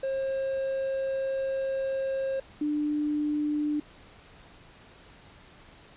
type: tone pair in turn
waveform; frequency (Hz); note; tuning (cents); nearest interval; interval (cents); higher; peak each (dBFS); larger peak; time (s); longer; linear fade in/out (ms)
triangle / sine; 536 / 297.8; C5 / D4; +42 / +24; minor seventh; 1018; first; -25; neither; 0.03-2.4 / 2.61-3.8; first; 5
effects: pink hiss -53 dBFS RMS until 5.96 s + resampled to 8000 Hz